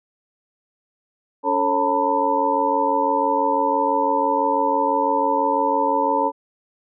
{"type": "tone cluster", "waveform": "sine", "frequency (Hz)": [283.1, 444.3, 546, 897, 983], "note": ["C#4", "A4", "C#5", "A5", "B5"], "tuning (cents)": [37, 17, -26, 33, -8], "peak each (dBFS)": [-26, -26, -24, -20, -23], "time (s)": [1.43, 6.32], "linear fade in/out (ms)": 50, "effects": []}